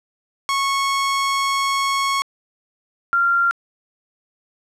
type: tone pair in turn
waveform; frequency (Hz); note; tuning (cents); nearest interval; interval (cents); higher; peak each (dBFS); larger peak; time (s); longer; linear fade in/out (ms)
sawtooth / sine; 1100 / 1384.9; C#6 / F6; -14 / -15; major third; 399; second; -14; neither; 0.49-2.22 / 3.13-3.51; first; 0
effects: low-pass 9000 Hz 12 dB/octave + 9-bit